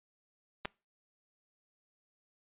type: clicks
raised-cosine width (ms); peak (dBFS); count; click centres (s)
0.3; -23 / -18; 2; 0.65 / 0.655
effects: noise-tail reverb RT60 0.3 s tail -25 dB re dry + resampled to 8000 Hz